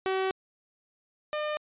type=tone pair in turn; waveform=sawtooth; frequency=380.2 / 603.5 Hz; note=F#4 / D5; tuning=+47 / +47 cents; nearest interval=minor sixth; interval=800 cents; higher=second; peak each=-22 / -25 dBFS; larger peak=first; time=0.06-0.31 / 1.33-1.57 s; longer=first; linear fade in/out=0 ms; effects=resampled to 8000 Hz